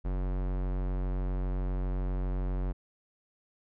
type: tone with low-pass filter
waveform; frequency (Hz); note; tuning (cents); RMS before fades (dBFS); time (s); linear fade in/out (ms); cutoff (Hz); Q
square; 46.25; F#1; 0; -31; 0.04-2.73; 20; 1200; 0.52
effects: none